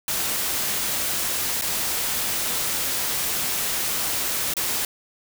white noise with dropouts, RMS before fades -25 dBFS, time 0.08-4.85 s, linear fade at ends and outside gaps 2 ms, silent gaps 1.613-1.62 / 4.538-4.567 s, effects none

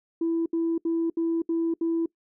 sine tone bursts, 331.4 Hz, E4, 9 cents sharp, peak -21 dBFS, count 6, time 0.21-2.06 s, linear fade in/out 5 ms, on 250 ms, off 70 ms, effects noise-tail reverb RT60 0.1 s tail -22 dB re dry + tanh soft clip ceiling -19 dBFS

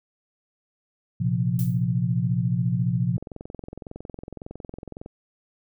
sine chord, Bb suspended second, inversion none, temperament equal, 116.54 / 130.81 / 174.61 Hz, Bb2 / C3 / F3, 0 / 0 / 0 cents, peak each -25 dBFS, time 1.2-3.17 s, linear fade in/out 10 ms
violet noise with exponential decay, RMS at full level -33 dBFS, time 1.59-1.84 s, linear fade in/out 2 ms, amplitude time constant 53 ms
click train, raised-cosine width 2 ms, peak -23 dBFS, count 42, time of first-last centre 3.18-5.061 s, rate 21.8 Hz
effects none

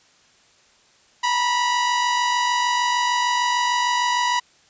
sawtooth tone pair together, 932.4 / 979 Hz, A#5 / B5, 0 / -15 cents, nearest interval minor second, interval 85 cents, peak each -24 / -15 dBFS, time 1.23-4.4 s, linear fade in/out 10 ms, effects white hiss -56 dBFS RMS until 4.69 s + resampled to 16000 Hz

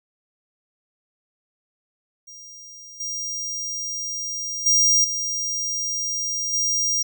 square tone with level steps, 5700 Hz, F8, 34 cents sharp, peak -40 / -27 / -15 / -24 / -20 dBFS, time 2.27-7.03 s, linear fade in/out 10 ms, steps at 3 / 4.66 / 5.04 / 6.53 s, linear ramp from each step 5 ms, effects none

